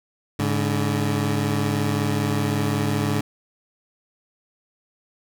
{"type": "tone pair together", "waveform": "20% pulse", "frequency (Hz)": [103.83, 143.1], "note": ["G#2", "D3"], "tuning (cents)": [0, -45], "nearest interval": "tritone", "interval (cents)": 555, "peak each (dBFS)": [-18, -19], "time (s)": [0.39, 3.21], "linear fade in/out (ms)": 5, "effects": []}